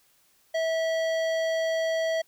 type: tone with hard clipping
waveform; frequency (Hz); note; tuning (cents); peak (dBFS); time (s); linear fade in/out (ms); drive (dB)
sine; 650; E5; -24; -26; 0.54-2.22; 10; 14
effects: white hiss -64 dBFS RMS until 2.27 s